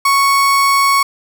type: tone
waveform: 35% pulse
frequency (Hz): 1108.7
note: C#6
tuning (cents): 0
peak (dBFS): -8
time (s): 0.05-1.03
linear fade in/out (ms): 5
effects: none